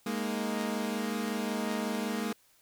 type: chord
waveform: sawtooth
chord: Ab suspended second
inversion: none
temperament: equal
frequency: 207.7 / 233.1 / 311.1 Hz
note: Ab3 / Bb3 / Eb4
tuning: 0 / 0 / 0 cents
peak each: -30 / -30 / -36 dBFS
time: 0.06-2.33 s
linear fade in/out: 5 ms
effects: white hiss -65 dBFS RMS until 2.61 s